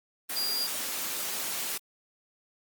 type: tone in noise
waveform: sine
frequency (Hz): 4800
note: D8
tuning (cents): +37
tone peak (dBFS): -28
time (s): 0.36-0.67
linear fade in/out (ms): 10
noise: white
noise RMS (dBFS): -33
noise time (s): 0.29-1.78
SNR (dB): +2
effects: high-pass 200 Hz 12 dB/octave + Opus 24 kbps